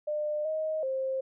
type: tone with pitch steps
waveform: sine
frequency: 601 / 627 / 529 Hz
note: D5 / D#5 / C5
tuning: +40 / +13 / +19 cents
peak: -28 dBFS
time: 0.07-1.21 s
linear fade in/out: 10 ms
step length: 380 ms
effects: none